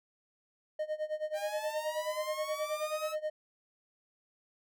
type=tone with tremolo; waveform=triangle; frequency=615 Hz; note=D#5; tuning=20 cents flat; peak=-28 dBFS; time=0.79-3.3 s; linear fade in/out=5 ms; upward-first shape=sine; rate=9.4 Hz; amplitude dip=90%
type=linear sweep; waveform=sawtooth; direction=up; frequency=784 to 1305 Hz; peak=-35 dBFS; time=1.33-3.16 s; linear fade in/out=50 ms
effects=none